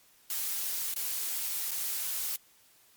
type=noise with dropouts; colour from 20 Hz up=blue; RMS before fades=-33 dBFS; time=0.3-2.36 s; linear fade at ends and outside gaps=2 ms; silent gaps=0.94-0.961 / 1.71-1.714 s; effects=white hiss -62 dBFS RMS until 2.96 s + MP3 96 kbps